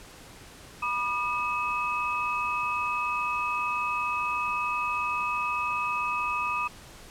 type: tone cluster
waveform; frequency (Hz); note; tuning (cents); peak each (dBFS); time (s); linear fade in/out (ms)
sine; 978 / 1211 / 2564; B5 / D#6 / E7; -17 / -47 / -49; -32 / -29 / -31; 0.82-6.68; 10
effects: pink hiss -48 dBFS RMS until 7.1 s + low-pass 11000 Hz 12 dB/octave